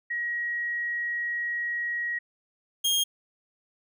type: tone pair in turn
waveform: sine / sawtooth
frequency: 1900 / 3237 Hz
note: A#6 / G#7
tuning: +33 / -45 cents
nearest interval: major sixth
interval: 922 cents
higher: second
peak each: -27 / -19 dBFS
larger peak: second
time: 0.1-2.19 / 2.84-3.04 s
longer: first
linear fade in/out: 10 ms
effects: none